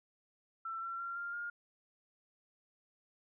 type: tone with pitch steps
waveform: sine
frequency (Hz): 1339 / 1357.7 / 1376.6 / 1395.9 / 1415.3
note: E6 / F6 / F6 / F6 / F6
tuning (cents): +27 / -49 / -25 / -1 / +23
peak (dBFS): -38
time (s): 0.65-1.5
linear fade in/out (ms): 5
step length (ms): 170
effects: none